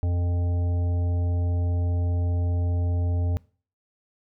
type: harmonic tone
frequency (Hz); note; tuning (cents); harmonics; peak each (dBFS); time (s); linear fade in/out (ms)
87.5; F2; +4; 1 / 3 / 5 / 7 / 9; -21 / -37 / -41 / -42 / -46; 0.03-3.37; 0
effects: noise-tail reverb RT60 0.4 s tail -22 dB re dry